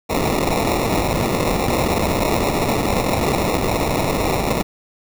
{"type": "noise with sample-and-hold", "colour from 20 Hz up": "blue", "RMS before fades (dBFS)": -19, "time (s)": [0.09, 4.63], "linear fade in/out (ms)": 20, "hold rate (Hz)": 1575, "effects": []}